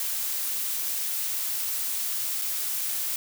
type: noise with dropouts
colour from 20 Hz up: blue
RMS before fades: -29 dBFS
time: 0-3.16 s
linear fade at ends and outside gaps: 1 ms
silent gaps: 2.415-2.419 s
effects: none